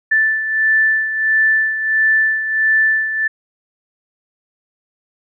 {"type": "beating tone pair", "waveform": "sine", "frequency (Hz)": [1760, 1761.5], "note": ["A6", "A6"], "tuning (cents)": [0, 1], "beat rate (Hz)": 1.5, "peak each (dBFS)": [-13, -20], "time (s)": [0.11, 3.28], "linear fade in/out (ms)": 10, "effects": []}